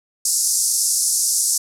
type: band-pass noise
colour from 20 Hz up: white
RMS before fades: -19 dBFS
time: 0.25-1.58 s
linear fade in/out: 5 ms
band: 5100 to 11000 Hz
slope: 48 dB/octave
effects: none